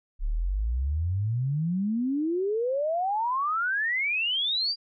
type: exponential sweep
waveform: sine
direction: up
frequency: 33.43 to 4855 Hz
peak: -24 dBFS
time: 0.19-4.76 s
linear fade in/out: 50 ms
effects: none